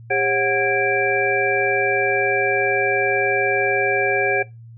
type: tone cluster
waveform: sine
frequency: 401.6 / 542 / 739 / 1641 / 2345 Hz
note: G4 / C#5 / F#5 / G#6 / D7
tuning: +42 / -39 / -2 / -21 / -3 cents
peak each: -23 dBFS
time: 0.1-4.43 s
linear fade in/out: 10 ms
effects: noise-tail reverb RT60 0.2 s tail -20 dB re dry + added 115 Hz sine -38 dBFS peak until 4.77 s